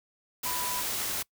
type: tone in noise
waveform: sine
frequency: 990 Hz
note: B5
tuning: 4 cents sharp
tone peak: -35 dBFS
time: 0.45-0.82 s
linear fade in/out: 10 ms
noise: white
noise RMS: -32 dBFS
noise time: 0.43-1.23 s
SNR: -6 dB
effects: noise-tail reverb RT60 0.1 s tail -24 dB re dry